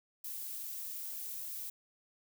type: noise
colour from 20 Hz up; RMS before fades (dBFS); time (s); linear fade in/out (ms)
violet; -42; 0.24-1.7; 5
effects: none